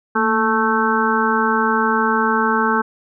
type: harmonic tone with a mistuned harmonic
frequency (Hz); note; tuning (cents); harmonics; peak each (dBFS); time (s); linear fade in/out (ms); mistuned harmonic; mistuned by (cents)
220; A3; 0; 1 / 2 / 4 / 5 / 6 / 7; -21 / -22 / -21 / -22 / -22 / -21; 0.15-2.82; 10; 1; +64
effects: none